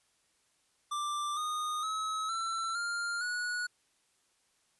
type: tone with pitch steps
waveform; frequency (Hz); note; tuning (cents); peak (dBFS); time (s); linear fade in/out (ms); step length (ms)
square; 1180 / 1231.5 / 1285.3 / 1341.4 / 1400 / 1461.2; D6 / D#6 / E6 / E6 / F6 / F#6; +8 / -18 / -44 / +30 / +4 / -22; -33; 0.91-3.67; 10; 460
effects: white hiss -72 dBFS RMS until 4.79 s + resampled to 24000 Hz